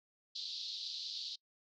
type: band-pass noise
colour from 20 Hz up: white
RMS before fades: -43 dBFS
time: 0.35-1.36 s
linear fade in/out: 10 ms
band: 3600 to 4700 Hz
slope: 48 dB/octave
effects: noise-tail reverb RT60 0.1 s tail -26 dB re dry